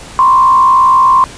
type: tone with frequency modulation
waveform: sine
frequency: 1050 Hz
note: C6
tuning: 6 cents sharp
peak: -4 dBFS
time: 0.19-1.24 s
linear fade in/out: 0 ms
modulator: 62 Hz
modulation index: 0.68
effects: pink hiss -31 dBFS RMS until 1.37 s + resampled to 22050 Hz